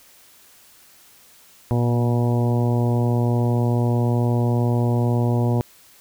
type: harmonic tone with a mistuned harmonic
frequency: 120.3 Hz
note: B2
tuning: 45 cents flat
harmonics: 1 / 2 / 3 / 4 / 5 / 6 / 7 / 8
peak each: -18 / -24 / -28 / -30 / -32 / -34 / -35 / -36 dBFS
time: 1.71-5.61 s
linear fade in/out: 0 ms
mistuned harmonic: 1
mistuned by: -29 cents
effects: white hiss -51 dBFS RMS until 6 s